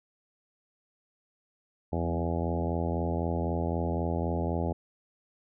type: harmonic tone with a mistuned harmonic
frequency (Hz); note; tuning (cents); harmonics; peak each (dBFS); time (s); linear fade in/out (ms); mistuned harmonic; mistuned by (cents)
83.9; E2; +31; 1 / 2 / 3 / 4 / 5 / 6 / 7 / 8 / 9 / 10; -31 / -34 / -36 / -37 / -38 / -39 / -39 / -40 / -41 / -41; 1.92-4.73; 10; 2; +23
effects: none